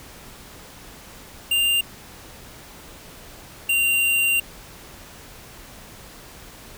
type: tone pair in turn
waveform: square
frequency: 2794 / 2773 Hz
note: F7 / F7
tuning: 0 / -13 cents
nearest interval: unison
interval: 13 cents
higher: first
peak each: -18 dBFS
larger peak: neither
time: 1.51-1.81 / 3.69-4.4 s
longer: second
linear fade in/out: 5 ms
effects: pink hiss -43 dBFS RMS until 6.77 s